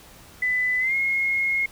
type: tone with pitch glide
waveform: sine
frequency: 2000 to 2156 Hz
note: B6 to C#7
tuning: +21 to -49 cents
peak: -20 dBFS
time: 0.42-1.66 s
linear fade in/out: 5 ms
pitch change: +130 cents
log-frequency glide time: 0.79-0.95 s
effects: pink hiss -48 dBFS RMS until 1.71 s